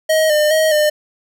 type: tone with vibrato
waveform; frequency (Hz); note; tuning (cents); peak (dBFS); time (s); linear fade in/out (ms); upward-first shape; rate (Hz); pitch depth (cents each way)
square; 617; D#5; -15; -12; 0.09-0.9; 10; square; 2.4; 38
effects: none